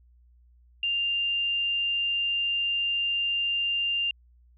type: tone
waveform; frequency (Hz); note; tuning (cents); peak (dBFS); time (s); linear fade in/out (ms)
sine; 2794; F7; 0; -24; 0.83-4.11; 2
effects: added 60 Hz sine -55 dBFS peak until 4.57 s